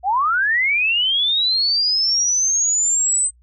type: linear sweep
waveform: sine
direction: up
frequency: 698.5 to 8200 Hz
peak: -15 dBFS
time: 0.03-3.31 s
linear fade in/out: 50 ms
effects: noise-tail reverb RT60 0.1 s tail -26 dB re dry + added 60 Hz sine -50 dBFS peak until 3.42 s